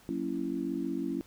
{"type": "chord", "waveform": "sine", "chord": "F# dominant seventh", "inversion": "none", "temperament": "just", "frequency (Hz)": [185, 231.2, 277.5, 333], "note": ["F#3", "A#3", "C#4", "E4"], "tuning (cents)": [0, -14, 2, 18], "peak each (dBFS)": [-39, -38, -34, -35], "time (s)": [0.09, 1.21], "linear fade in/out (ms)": 0, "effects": ["pink hiss -59 dBFS RMS until 1.26 s"]}